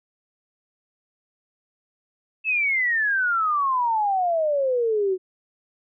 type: exponential sweep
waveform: sine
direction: down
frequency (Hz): 2649 to 363.9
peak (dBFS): -19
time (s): 2.44-5.18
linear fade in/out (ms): 50
effects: none